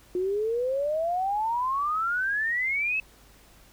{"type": "exponential sweep", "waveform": "sine", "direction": "up", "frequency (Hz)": [354.8, 2637], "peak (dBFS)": -24, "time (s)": [0.15, 3], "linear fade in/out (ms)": 2, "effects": ["added 49 Hz sine -56 dBFS peak until 3.72 s", "pink hiss -56 dBFS RMS until 3.72 s"]}